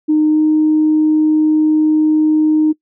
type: tone with pitch glide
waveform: sine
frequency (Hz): 306.9 to 309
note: D#4 to D#4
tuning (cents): -24 to -12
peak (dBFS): -8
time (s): 0.08-2.73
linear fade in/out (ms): 20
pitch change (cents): +12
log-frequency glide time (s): 0.29-0.4
effects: noise-tail reverb RT60 0.1 s tail -22 dB re dry + tanh soft clip ceiling -4 dBFS